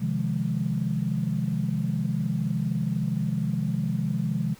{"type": "chord", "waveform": "sine", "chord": "F minor seventh", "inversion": "second", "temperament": "equal with one note detuned", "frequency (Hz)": [130.81, 155.11, 174.61, 207.7], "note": ["C3", "Eb3", "F3", "Ab3"], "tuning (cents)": [0, -5, 0, 0], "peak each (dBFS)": -29, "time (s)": [0, 4.55], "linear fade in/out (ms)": 20, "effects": ["tanh soft clip ceiling -14 dBFS", "pink hiss -52 dBFS RMS until 4.59 s"]}